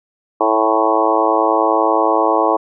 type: harmonic tone with a mistuned harmonic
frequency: 110 Hz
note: A2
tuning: in tune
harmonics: 3 / 4 / 5 / 6 / 7 / 8 / 9 / 10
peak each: -20 / -20 / -20 / -20 / -20 / -20 / -20 / -20 dBFS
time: 0.4-2.57 s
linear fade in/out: 10 ms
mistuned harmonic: 8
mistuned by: -18 cents
effects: none